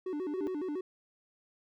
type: tone with vibrato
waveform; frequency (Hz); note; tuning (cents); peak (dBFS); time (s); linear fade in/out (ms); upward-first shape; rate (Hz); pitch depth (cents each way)
triangle; 331.6; E4; +10; -31; 0.06-0.81; 5; square; 7.2; 200
type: tone with exponential growth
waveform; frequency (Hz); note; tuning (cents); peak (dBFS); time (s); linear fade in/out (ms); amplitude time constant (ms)
sine; 393.6; G4; +7; -31; 0.1-0.47; 0; 80
effects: none